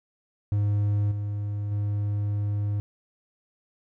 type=tone with level steps; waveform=triangle; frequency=102.9 Hz; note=G#2; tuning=16 cents flat; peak=-19 / -25 / -22 dBFS; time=0.52-2.8 s; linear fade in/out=0 ms; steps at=1.11 / 1.71 s; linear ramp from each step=10 ms; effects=none